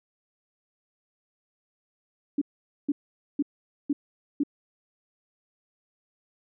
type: tone bursts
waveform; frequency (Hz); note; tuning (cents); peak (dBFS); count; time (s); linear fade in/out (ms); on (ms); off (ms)
sine; 287.1; D4; -39; -21; 5; 2.38-4.435; 5; 35; 470
effects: none